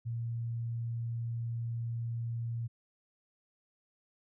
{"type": "tone", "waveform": "sine", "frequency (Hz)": 116.54, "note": "A#2", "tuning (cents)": 0, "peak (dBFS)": -33, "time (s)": [0.05, 2.68], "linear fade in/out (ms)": 20, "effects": []}